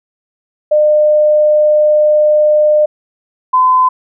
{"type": "tone pair in turn", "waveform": "sine", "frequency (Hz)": [604, 1019.6], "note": ["D5", "C6"], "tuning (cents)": [48, -45], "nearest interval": "major sixth", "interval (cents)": 907, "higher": "second", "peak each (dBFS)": -6, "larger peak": "neither", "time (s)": [[0.71, 2.86], [3.53, 3.89]], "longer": "first", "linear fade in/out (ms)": 10, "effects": []}